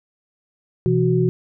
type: tone cluster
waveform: sine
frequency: 128 / 168 / 368.9 Hz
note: C3 / E3 / F#4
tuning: -38 / +33 / -5 cents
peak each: -19 dBFS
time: 0.86-1.29 s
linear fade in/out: 0 ms
effects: none